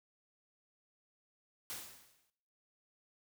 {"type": "noise with exponential decay", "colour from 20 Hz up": "white", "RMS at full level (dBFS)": -41, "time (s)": [1.7, 2.3], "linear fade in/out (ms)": 0, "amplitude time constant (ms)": 130, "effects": ["noise-tail reverb RT60 0.7 s tail -17 dB re dry"]}